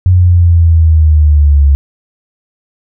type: exponential sweep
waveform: sine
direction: down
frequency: 92 to 69.3 Hz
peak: -3 dBFS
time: 0.06-1.75 s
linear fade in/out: 0 ms
effects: none